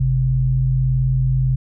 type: tone pair together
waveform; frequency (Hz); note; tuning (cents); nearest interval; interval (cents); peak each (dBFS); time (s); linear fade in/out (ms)
sine; 48.88 / 130.5; G1 / C3; -4 / -4; octave + perfect fourth; 1700; -21 / -15; 0-1.56; 10
effects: none